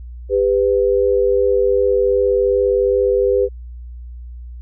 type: tone pair together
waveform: sine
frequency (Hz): 398.9 / 498.5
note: G4 / B4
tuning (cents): +30 / +16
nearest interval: major third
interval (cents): 386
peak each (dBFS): -15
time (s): 0.29-3.49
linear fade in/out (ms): 50
effects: added 60 Hz sine -30 dBFS peak until 4.61 s